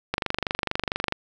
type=click train; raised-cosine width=0.3 ms; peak=-8 dBFS; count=25; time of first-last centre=0.14-1.124 s; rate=24.4 Hz; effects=none